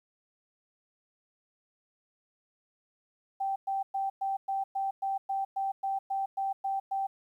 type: tone bursts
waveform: sine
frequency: 780 Hz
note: G5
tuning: 9 cents flat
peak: -28 dBFS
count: 14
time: 3.4-7.07 s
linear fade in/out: 10 ms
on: 160 ms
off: 110 ms
effects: 11-bit